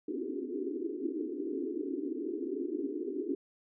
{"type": "band-pass noise", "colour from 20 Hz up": "pink", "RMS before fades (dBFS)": -36, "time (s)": [0.08, 3.35], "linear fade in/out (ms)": 5, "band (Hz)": [260, 420], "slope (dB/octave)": 96, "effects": []}